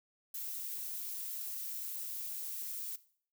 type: noise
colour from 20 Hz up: violet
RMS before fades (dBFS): -41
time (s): 0.34-2.96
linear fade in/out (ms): 5
effects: noise-tail reverb RT60 0.5 s tail -17 dB re dry